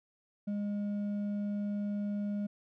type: tone with hard clipping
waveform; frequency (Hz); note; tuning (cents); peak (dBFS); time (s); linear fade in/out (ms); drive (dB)
sine; 204.8; G#3; -24; -33; 0.47-2.47; 10; 4
effects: none